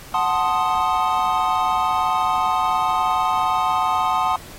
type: chord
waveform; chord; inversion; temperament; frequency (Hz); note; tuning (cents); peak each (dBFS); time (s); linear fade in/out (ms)
triangle; F# diminished seventh; none; equal; 740 / 880 / 1046.5 / 1244.5; F#5 / A5 / C6 / Eb6; 0 / 0 / 0 / 0; -21; 0.14-4.36; 2
effects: pink hiss -41 dBFS RMS until 4.58 s + AAC 48 kbps